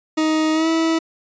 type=tone with pitch glide; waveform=40% pulse; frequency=313.3 to 325.5 Hz; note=D#4 to E4; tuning=+12 to -22 cents; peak=-15 dBFS; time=0.17-0.99 s; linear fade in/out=10 ms; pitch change=+66 cents; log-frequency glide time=0.53-0.68 s; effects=resampled to 16000 Hz